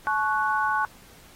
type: chord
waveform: sine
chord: F# minor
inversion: first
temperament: equal with one note detuned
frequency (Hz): 860.4 / 1108.7 / 1480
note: A5 / C#6 / F#6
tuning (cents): -39 / 0 / 0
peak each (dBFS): -26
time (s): 0.07-0.85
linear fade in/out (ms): 0
effects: pink hiss -52 dBFS RMS until 1.35 s + AAC 48 kbps